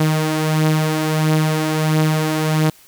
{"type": "beating tone pair", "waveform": "sawtooth", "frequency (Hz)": [155.56, 157.06], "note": ["D#3", "D#3"], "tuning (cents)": [0, 17], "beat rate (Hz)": 1.5, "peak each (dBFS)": [-12, -18], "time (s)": [0, 2.7], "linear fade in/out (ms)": 5, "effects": ["white hiss -48 dBFS RMS until 2.87 s"]}